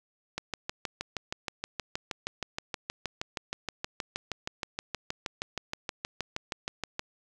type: click train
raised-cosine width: 0.2 ms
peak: -15 dBFS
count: 43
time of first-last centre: 0.38-6.994 s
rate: 6.35 Hz
effects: none